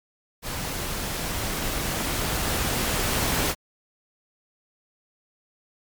pink noise with level ramp, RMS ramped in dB -31 to -23 dBFS, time 0.42-3.55 s, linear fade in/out 50 ms, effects MP3 96 kbps

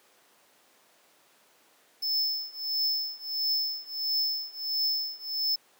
square tone with tremolo, 5250 Hz, E8, 8 cents flat, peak -24 dBFS, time 2.02-5.56 s, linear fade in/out 10 ms, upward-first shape triangle, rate 1.5 Hz, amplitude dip 95%, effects pink hiss -61 dBFS RMS until 5.79 s + high-pass 400 Hz 12 dB/octave

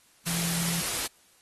sine tone in noise, 170 Hz, F3, 46 cents flat, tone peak -32 dBFS, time 0.26-0.81 s, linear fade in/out 10 ms, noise white, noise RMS -30 dBFS, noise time 0.26-1.07 s, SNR -5 dB, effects white hiss -61 dBFS RMS until 1.41 s + AAC 32 kbps

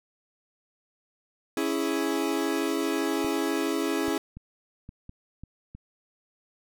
40% pulse chord, C# minor, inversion none, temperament equal, 277.2 / 329.6 / 415.3 Hz, C#4 / E4 / G#4, 0 / 0 / 0 cents, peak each -29 / -28 / -30 dBFS, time 1.57-4.18 s, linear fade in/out 2 ms
clicks, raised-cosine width 5 ms, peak -29 dBFS, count 7, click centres 3.246 / 4.082 / 4.37 / 4.891 / 5.094 / 5.436 / 5.75 s
effects none

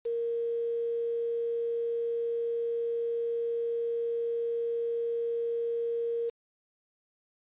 sine tone with quantisation, 466.4 Hz, A#4, 1 cent sharp, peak -28 dBFS, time 0.05-6.3 s, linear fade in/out 10 ms, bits 8, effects resampled to 8000 Hz

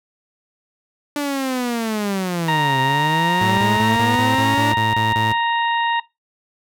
sawtooth linear two-way sweep, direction down then up, 293.7 to 129.9 to 293.7 Hz, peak -16 dBFS, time 1.16-4.72 s, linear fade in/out 2 ms, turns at 2.8 s
harmonic tone, 932.3 Hz, A#5, in tune, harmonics 1 / 2 / 3 / 4, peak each -18 / -24 / -28 / -30 dBFS, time 2.48-6 s, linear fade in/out 5 ms
sawtooth tone bursts, 110 Hz, A2, in tune, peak -17 dBFS, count 10, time 3.41-5.326 s, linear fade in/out 5 ms, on 170 ms, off 24 ms
effects noise-tail reverb RT60 0.2 s tail -19 dB re dry

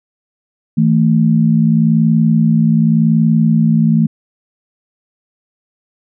sine tone pair together, 161.71 / 222.6 Hz, E3 / A3, -33 / +20 cents, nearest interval tritone, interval 553 cents, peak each -11 dBFS, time 0.77-4.07 s, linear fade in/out 10 ms, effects none

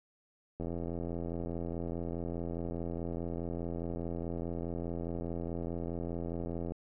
click train, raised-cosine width 2 ms, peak -25 dBFS, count 520, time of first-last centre 0.6-6.72 s, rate 84.8 Hz, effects none

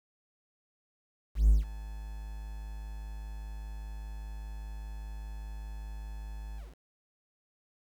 triangle tone with ADSR envelope, 52.5 Hz, G#1, 19 cents sharp, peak -14 dBFS, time 1.35-6.76 s, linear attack 140 ms, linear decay 150 ms, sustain -22 dB, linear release 180 ms, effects tanh soft clip ceiling -12 dBFS + 9-bit

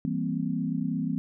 sine chord, C dominant seventh, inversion first, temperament equal, 164.81 / 196 / 233.1 / 261.6 Hz, E3 / G3 / Bb3 / C4, 0 / 0 / 0 / 0 cents, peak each -31 / -33 / -32 / -31 dBFS, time 0.05-1.18 s, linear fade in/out 0 ms, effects none

